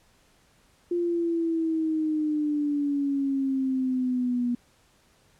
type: exponential sweep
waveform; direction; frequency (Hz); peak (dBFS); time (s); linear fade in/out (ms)
sine; down; 350 to 240.9; -23; 0.91-4.55; 5
effects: pink hiss -62 dBFS RMS until 5.39 s + low-pass 11000 Hz 12 dB/octave